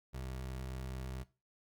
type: tone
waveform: 25% pulse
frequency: 64.6 Hz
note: C2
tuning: 21 cents flat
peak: -37 dBFS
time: 0.13-1.24 s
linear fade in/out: 20 ms
effects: noise-tail reverb RT60 0.3 s tail -18 dB re dry + Opus 48 kbps